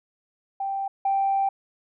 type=tone pair in turn; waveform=sine; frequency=784 / 784 Hz; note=G5 / G5; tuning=0 / 0 cents; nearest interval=unison; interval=0 cents; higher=neither; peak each=-25 / -19 dBFS; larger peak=second; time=0.6-0.88 / 1.05-1.49 s; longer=second; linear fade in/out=5 ms; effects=tanh soft clip ceiling -15 dBFS